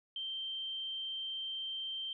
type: tone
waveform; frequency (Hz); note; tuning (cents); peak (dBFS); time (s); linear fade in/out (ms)
sine; 3136; G7; 0; -37; 0.16-2.13; 2
effects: none